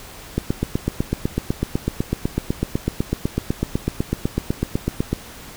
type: click train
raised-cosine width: 3 ms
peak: -6 dBFS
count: 39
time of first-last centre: 0.38-5.13 s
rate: 8 Hz
effects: pink hiss -39 dBFS RMS until 5.56 s